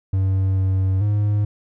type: tone with pitch steps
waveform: triangle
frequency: 95.6 / 95 / 103.8 Hz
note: G2 / F#2 / G#2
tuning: -43 / +46 / 0 cents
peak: -14 dBFS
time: 0.13-1.45 s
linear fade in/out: 5 ms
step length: 440 ms
effects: none

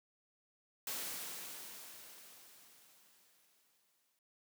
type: noise with exponential decay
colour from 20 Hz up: white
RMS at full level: -40 dBFS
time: 0.87-4.19 s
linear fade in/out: 2 ms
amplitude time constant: 720 ms
effects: high-pass 150 Hz 12 dB/octave

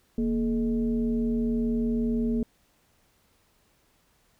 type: tone with frequency modulation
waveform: sine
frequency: 233.9 Hz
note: A#3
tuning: 6 cents sharp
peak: -23 dBFS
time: 0.18-2.43 s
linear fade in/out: 2 ms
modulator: 193 Hz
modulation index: 0.68
effects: pink hiss -66 dBFS RMS until 4.39 s

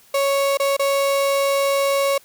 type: tone with dropouts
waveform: 35% pulse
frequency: 554.4 Hz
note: C#5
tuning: in tune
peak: -15 dBFS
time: 0.14-2.18 s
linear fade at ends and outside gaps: 5 ms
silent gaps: 0.573-0.598 / 0.767-0.794 s
effects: white hiss -52 dBFS RMS until 2.24 s

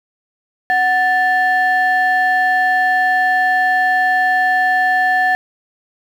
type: tone pair together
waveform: sine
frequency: 740 / 1760 Hz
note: F#5 / A6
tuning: 0 / 0 cents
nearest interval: octave + minor third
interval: 1500 cents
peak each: -13 dBFS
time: 0.7-5.35 s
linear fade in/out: 0 ms
effects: tanh soft clip ceiling -7 dBFS + 7-bit

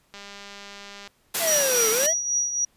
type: click train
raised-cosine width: 0.2 ms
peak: -24 dBFS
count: 189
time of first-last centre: 0.14-1.075 s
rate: 201 Hz
type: high-pass noise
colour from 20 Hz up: white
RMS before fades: -25 dBFS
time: 1.34-2.07 s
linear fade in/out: 10 ms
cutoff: 140 Hz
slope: 48 dB/octave
type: exponential two-way sweep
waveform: square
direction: down then up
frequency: 693 to 429.4 to 693 Hz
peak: -24 dBFS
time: 1.39-2.14 s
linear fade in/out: 50 ms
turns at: 1.9 s
type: tone with tremolo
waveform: sine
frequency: 5780 Hz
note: F#8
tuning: 41 cents flat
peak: -19 dBFS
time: 1.47-2.65 s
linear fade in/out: 5 ms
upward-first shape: triangle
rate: 3.6 Hz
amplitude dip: 65%
effects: pink hiss -64 dBFS RMS until 2.76 s + resampled to 32000 Hz

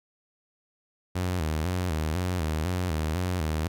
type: tone with vibrato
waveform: sawtooth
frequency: 84.1 Hz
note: E2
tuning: 35 cents sharp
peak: -22 dBFS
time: 1.15-3.68 s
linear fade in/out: 10 ms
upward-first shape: square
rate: 2 Hz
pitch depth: 130 cents each way
effects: none

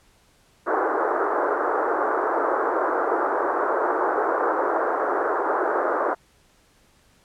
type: band-pass noise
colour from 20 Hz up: pink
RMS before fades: -23 dBFS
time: 0.66-6.15 s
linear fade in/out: 20 ms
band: 340 to 1500 Hz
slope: 48 dB/octave
effects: pink hiss -59 dBFS RMS until 7.24 s + low-pass 11000 Hz 12 dB/octave

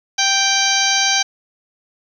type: harmonic tone with a mistuned harmonic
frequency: 784 Hz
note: G5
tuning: in tune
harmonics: 1 / 2 / 3 / 4 / 5 / 6 / 7 / 8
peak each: -22 / -22 / -22 / -22 / -22 / -22 / -22 / -22 dBFS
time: 0.18-1.23 s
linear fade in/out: 10 ms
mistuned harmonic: 7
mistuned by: +55 cents
effects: 8-bit

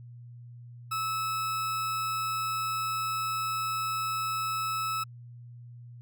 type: tone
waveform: 40% pulse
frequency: 1300 Hz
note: E6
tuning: 24 cents flat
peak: -28 dBFS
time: 0.91-5.04 s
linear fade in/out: 10 ms
effects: added 120 Hz sine -44 dBFS peak until 6.01 s

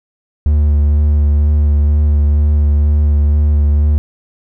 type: tone with vibrato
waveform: triangle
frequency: 73.8 Hz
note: D2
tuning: 9 cents sharp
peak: -6 dBFS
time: 0.46-3.98 s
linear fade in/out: 0 ms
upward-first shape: sine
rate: 2.1 Hz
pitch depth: 19 cents each way
effects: none

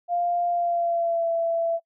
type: tone with pitch glide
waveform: sine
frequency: 698.5 to 668.5 Hz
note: F5 to E5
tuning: 0 to +24 cents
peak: -21 dBFS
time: 0.08-1.8 s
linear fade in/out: 50 ms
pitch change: -76 cents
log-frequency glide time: 0.49-1.28 s
effects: noise-tail reverb RT60 0.1 s tail -26 dB re dry

